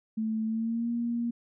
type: tone with pitch glide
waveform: sine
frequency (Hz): 220 to 235.8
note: A3 to A#3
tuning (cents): 0 to +20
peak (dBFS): -27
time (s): 0.17-1.31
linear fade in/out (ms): 10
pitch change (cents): +120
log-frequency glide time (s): 0.45-0.9
effects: none